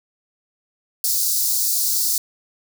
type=high-pass noise; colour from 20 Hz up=white; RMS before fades=-20 dBFS; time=1.04-2.18 s; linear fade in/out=2 ms; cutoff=4300 Hz; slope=48 dB/octave; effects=none